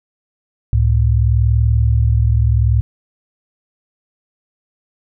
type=tone pair together; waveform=sine; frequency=69.3 / 110.01 Hz; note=C#2 / A2; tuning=0 / 0 cents; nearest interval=minor sixth; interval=800 cents; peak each=-13 dBFS; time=0.73-2.81 s; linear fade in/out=0 ms; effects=none